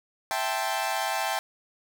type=chord; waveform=sawtooth; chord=A minor seventh; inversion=second; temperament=equal; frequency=659.3 / 784 / 880 / 1046.5 Hz; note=E5 / G5 / A5 / C6; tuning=0 / 0 / 0 / 0 cents; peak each=-29 / -26 / -28 / -32 dBFS; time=0.31-1.39 s; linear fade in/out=0 ms; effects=none